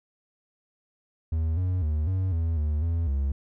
triangle tone with pitch steps, 80.2 / 91.5 / 76.5 / 93.9 / 82.2 / 75.4 / 83.5 / 69 Hz, E2 / F#2 / D#2 / F#2 / E2 / D2 / E2 / C#2, -47 / -19 / -29 / +26 / -4 / +46 / +23 / -7 cents, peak -21 dBFS, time 1.32-3.32 s, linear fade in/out 5 ms, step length 250 ms, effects none

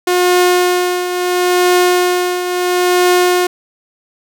sawtooth tone with tremolo, 359.1 Hz, F4, 48 cents sharp, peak -4 dBFS, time 0.07-3.47 s, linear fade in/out 5 ms, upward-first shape triangle, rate 0.74 Hz, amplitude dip 65%, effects none

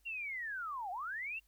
sine linear two-way sweep, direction down then up, 2794 to 698.5 to 2794 Hz, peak -38 dBFS, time 0.05-1.4 s, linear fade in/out 20 ms, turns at 0.91 s, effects added 50 Hz sine -69 dBFS peak until 1.47 s + white hiss -75 dBFS RMS until 1.47 s

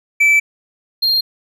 triangle tone pair in turn, 2317 / 4208 Hz, D7 / C8, -24 / +9 cents, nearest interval minor seventh, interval 1033 cents, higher second, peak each -7 / -11 dBFS, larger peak first, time 0.2-0.4 / 1.02-1.21 s, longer first, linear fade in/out 10 ms, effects none

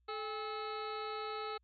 harmonic tone with a mistuned harmonic, 432.4 Hz, A4, 30 cents flat, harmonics 1 / 2 / 3 / 4 / 5 / 6 / 7 / 8 / 9 / 10, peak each -42 / -45 / -42 / -56 / -52 / -54 / -58 / -62 / -51 / -53 dBFS, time 0.08-1.58 s, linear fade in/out 10 ms, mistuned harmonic 2, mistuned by -110 cents, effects added 60 Hz sine -70 dBFS peak until 1.63 s + MP3 48 kbps

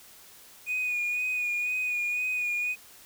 triangle tone with vibrato, 2467 Hz, D#7, 15 cents flat, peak -24 dBFS, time 0.66-2.76 s, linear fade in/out 50 ms, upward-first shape sine, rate 2 Hz, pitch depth 28 cents each way, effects tanh soft clip ceiling -22 dBFS + white hiss -52 dBFS RMS until 3.05 s

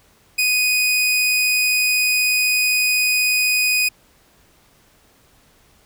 sawtooth tone, 2489 Hz, D#7, in tune, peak -12 dBFS, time 0.38-3.89 s, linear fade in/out 10 ms, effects pink hiss -55 dBFS RMS until 5.85 s

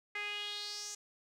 sawtooth tone with band-pass filter sweep, 413.4 Hz, G#4, 8 cents flat, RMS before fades -41 dBFS, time 0.15-0.95 s, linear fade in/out 5 ms, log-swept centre 2100 to 6700 Hz, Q 4.5, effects none

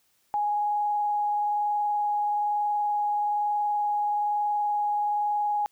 sine tone with frequency modulation, 830.6 Hz, G#5, in tune, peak -23 dBFS, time 0.34-5.66 s, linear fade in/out 0 ms, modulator 21.1 Hz, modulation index 0.28, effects white hiss -68 dBFS RMS until 5.71 s

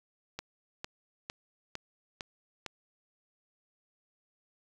click train, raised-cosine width 0.2 ms, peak -20 dBFS, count 6, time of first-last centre 0.39-2.663 s, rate 2.2 Hz, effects 9-bit

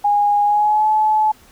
sine tone with pitch glide, 822 to 860.4 Hz, G#5 to A5, -18 to -39 cents, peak -12 dBFS, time 0.04-1.32 s, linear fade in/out 10 ms, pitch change +79 cents, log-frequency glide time 0.44-0.87 s, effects pink hiss -49 dBFS RMS until 1.51 s

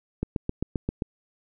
click train, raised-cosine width 3 ms, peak -13 dBFS, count 7, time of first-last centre 0.23-1.022 s, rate 7.58 Hz, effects none

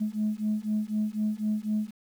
sine beating tone pair, 211.3 / 215.3 Hz, G#3 / A3, +30 / -37 cents, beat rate 4 Hz, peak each -28 dBFS, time 0-1.91 s, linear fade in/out 20 ms, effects tanh soft clip ceiling -20 dBFS + 9-bit

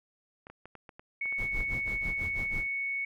clicks, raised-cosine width 0.5 ms, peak -32 dBFS, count 10, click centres 0.469 / 0.5 / 0.656 / 0.753 / 0.892 / 0.995 / 1.257 / 1.325 / 1.605 / 1.878 s
sine tone, 2217 Hz, C#7, in tune, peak -30 dBFS, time 1.21-3.05 s, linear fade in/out 5 ms
brown noise with tremolo, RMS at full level -35 dBFS, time 1.38-2.67 s, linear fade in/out 5 ms, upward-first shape sine, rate 6.1 Hz, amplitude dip 90%
effects none

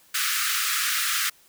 pink high-pass noise, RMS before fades -25 dBFS, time 0.14-1.3 s, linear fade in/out 10 ms, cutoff 1200 Hz, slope 96 dB/octave, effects white hiss -57 dBFS RMS until 1.48 s

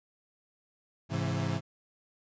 35% pulse chord, Ab augmented, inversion none, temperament equal with one note detuned, 103.83 / 133.18 / 164.81 Hz, Ab2 / C3 / E3, 0 / +31 / 0 cents, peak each -32 dBFS, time 1.09-1.61 s, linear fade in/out 50 ms, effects resampled to 16000 Hz

